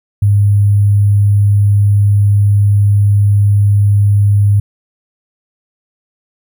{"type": "tone with sample-and-hold", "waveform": "sine", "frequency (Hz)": 101.8, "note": "G#2", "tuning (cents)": -34, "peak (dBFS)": -6, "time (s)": [0.22, 4.6], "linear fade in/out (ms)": 5, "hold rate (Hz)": 11025, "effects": []}